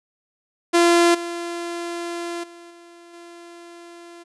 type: tone with level steps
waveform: sawtooth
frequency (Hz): 343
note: F4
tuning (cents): -31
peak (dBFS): -9 / -23 / -37 / -40 / -36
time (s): 0.73-4.24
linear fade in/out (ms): 20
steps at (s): 1.14 / 2.43 / 2.7 / 3.13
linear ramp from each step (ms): 10
effects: resampled to 24000 Hz